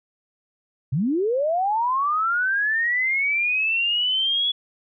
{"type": "linear sweep", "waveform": "sine", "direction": "up", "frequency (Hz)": [115.5, 3400], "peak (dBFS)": -19, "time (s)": [0.92, 4.52], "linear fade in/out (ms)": 10, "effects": []}